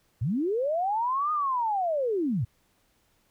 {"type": "linear two-way sweep", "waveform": "sine", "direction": "up then down", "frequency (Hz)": [94.5, 1243, 94.5], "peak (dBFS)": -24, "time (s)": [0.21, 2.45], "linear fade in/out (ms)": 10, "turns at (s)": 1.32, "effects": ["pink hiss -68 dBFS RMS until 3.3 s"]}